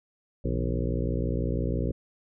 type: harmonic tone with a mistuned harmonic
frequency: 60 Hz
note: B1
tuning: 49 cents flat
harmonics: 1 / 2 / 3 / 4 / 5 / 6 / 7 / 8 / 9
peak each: -29 / -32 / -34 / -35 / -36 / -37 / -37 / -38 / -39 dBFS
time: 0.44-1.92 s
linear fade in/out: 10 ms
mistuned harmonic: 3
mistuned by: -140 cents
effects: none